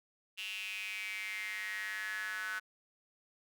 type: tone with high-pass filter sweep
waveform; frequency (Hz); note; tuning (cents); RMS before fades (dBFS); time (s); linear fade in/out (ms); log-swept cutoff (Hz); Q
square; 100; G2; +35; -40; 0.37-2.6; 20; 2800 to 1500; 8.4
effects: none